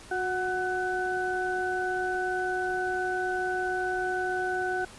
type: tone cluster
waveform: sine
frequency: 366 / 739 / 1499 Hz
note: F#4 / F#5 / F#6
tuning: -19 / -2 / +22 cents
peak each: -31 / -31 / -31 dBFS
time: 0.11-4.85 s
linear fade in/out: 5 ms
effects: pink hiss -48 dBFS RMS until 4.98 s + resampled to 24000 Hz